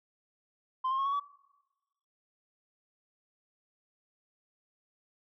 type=tone with pitch steps; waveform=sine; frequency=1039 / 1063.9 / 1089.4 / 1115.5 / 1142.2 Hz; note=C6 / C6 / C#6 / C#6 / D6; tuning=-12 / +29 / -30 / +11 / -49 cents; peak=-26 dBFS; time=0.84-1.2 s; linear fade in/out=10 ms; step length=72 ms; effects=noise-tail reverb RT60 1.0 s tail -22 dB re dry + tanh soft clip ceiling -26 dBFS